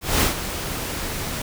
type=noise with ADSR envelope; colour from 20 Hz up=pink; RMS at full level=-17 dBFS; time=0.01-1.42 s; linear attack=200 ms; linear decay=130 ms; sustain=-11 dB; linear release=4 ms; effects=none